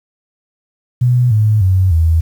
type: tone with pitch steps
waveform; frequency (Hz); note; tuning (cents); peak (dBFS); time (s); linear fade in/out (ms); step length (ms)
sine; 123.47 / 107.49 / 93.57 / 81.46; B2 / A2 / F#2 / E2; 0 / -40 / +20 / -20; -8; 1.01-2.21; 10; 300
effects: 7-bit